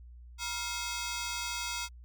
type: ring-modulated tone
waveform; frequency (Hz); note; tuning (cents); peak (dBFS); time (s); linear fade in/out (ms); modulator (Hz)
10% pulse; 1174.7; D6; 0; -22; 0.38-1.89; 50; 216
effects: added 60 Hz sine -47 dBFS peak until 2.04 s + MP3 96 kbps